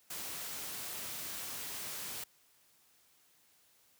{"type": "noise", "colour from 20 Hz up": "white", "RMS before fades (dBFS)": -42, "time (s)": [0.1, 2.24], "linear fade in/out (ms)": 5, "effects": ["white hiss -68 dBFS RMS until 3.99 s", "high-pass 60 Hz 12 dB/octave"]}